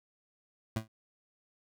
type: tone with exponential decay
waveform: 25% pulse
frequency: 110.3 Hz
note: A2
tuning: 5 cents sharp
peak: -24 dBFS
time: 0.76-0.88 s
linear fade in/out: 5 ms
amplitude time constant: 24 ms
effects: none